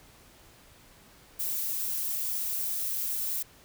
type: noise with amplitude modulation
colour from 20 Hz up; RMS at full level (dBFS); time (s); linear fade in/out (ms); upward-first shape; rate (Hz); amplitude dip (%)
violet; -30; 1.39-3.43; 10; sine; 262; 30
effects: pink hiss -56 dBFS RMS until 3.64 s